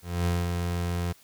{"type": "tone with ADSR envelope", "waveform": "30% pulse", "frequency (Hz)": 87.2, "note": "F2", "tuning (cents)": -2, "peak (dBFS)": -20, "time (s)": [0.02, 1.13], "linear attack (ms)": 240, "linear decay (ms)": 210, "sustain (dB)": -4, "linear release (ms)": 14, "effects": ["white hiss -57 dBFS RMS until 1.23 s"]}